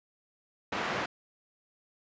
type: band-pass noise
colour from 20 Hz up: white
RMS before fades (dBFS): -33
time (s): 0.72-1.06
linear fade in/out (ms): 5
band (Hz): 130 to 1700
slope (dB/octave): 12
effects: resampled to 16000 Hz